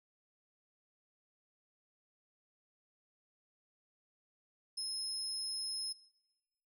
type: tone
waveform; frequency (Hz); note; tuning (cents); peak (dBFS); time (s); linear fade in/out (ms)
35% pulse; 5170; E8; -34; -34; 4.77-5.93; 10
effects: noise-tail reverb RT60 1.0 s tail -22 dB re dry